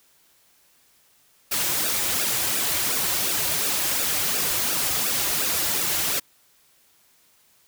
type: noise with flanger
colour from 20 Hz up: white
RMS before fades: -24 dBFS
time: 1.51-6.2 s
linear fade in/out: 10 ms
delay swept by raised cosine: 0.94 to 4.64 ms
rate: 2.8 Hz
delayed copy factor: -0.7
effects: white hiss -60 dBFS RMS until 7.67 s